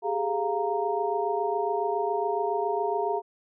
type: tone cluster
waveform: sine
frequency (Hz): 396.6 / 423.8 / 699 / 930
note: G4 / G#4 / F5 / A#5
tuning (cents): +20 / +35 / +1 / -4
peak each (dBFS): -30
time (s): 0.02-3.22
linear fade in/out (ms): 50
effects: none